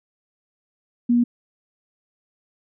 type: tone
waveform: sine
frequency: 240 Hz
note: B3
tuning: 49 cents flat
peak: -14 dBFS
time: 1.09-1.24 s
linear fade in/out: 10 ms
effects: none